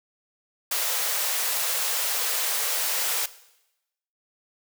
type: high-pass noise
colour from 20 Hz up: white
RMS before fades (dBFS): -26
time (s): 0.71-3.26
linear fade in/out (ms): 5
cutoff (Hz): 430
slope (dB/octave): 96
effects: noise-tail reverb RT60 0.9 s tail -17 dB re dry